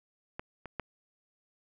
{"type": "clicks", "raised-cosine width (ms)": 0.5, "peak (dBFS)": [-22, -27, -19], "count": 3, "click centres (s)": [0.395, 0.657, 0.797], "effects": []}